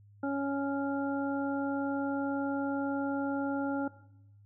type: harmonic tone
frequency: 278.2 Hz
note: C#4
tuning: 6 cents sharp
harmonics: 1 / 2 / 3 / 5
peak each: -31 / -37 / -39 / -40 dBFS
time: 0.23-3.88 s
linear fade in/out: 5 ms
effects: noise-tail reverb RT60 0.8 s tail -17 dB re dry + added 102 Hz sine -55 dBFS peak until 4.45 s